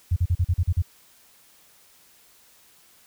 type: tone bursts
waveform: sine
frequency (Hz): 87.9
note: F2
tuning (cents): +12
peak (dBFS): -17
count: 8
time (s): 0.11-0.822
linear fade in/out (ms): 10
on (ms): 54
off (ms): 40
effects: white hiss -56 dBFS RMS until 3.06 s